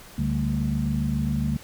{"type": "tone cluster", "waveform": "sine", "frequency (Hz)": [70.8, 143.9, 196.1, 223.5], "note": ["C#2", "D3", "G3", "A3"], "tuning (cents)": [37, -35, 1, 27], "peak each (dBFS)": [-29, -26, -30, -27], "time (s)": [0.18, 1.57], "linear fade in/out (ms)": 5, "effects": ["pink hiss -46 dBFS RMS until 1.63 s"]}